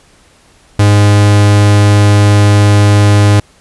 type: tone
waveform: 45% pulse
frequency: 102.9 Hz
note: G#2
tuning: 16 cents flat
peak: -4 dBFS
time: 0.79-3.4 s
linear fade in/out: 5 ms
effects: pink hiss -46 dBFS RMS until 3.6 s + resampled to 24000 Hz